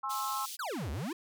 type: chord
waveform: sine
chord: Ab augmented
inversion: none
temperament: equal with one note detuned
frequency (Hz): 830.6 / 1066 / 1318.5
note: Ab5 / C6 / E6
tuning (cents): 0 / +32 / 0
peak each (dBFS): -39 / -35 / -37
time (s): 0.03-0.46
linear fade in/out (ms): 10
type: high-pass noise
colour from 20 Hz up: pink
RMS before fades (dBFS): -42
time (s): 0.09-0.57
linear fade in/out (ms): 20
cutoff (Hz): 3300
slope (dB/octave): 24
type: exponential two-way sweep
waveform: square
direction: down then up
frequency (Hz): 1661.2 to 65.41 to 376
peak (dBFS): -35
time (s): 0.59-1.13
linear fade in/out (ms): 5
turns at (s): 0.91
effects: none